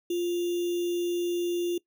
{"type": "tone with sample-and-hold", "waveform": "sine", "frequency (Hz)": 349.2, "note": "F4", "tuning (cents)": 0, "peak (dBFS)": -25, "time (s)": [0.1, 1.78], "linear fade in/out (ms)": 5, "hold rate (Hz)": 3150, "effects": ["noise-tail reverb RT60 0.1 s tail -21 dB re dry"]}